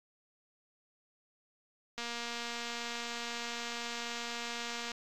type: click train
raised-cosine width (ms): 0.2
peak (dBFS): -22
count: 694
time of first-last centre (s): 1.98-4.916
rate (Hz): 236
effects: AAC 64 kbps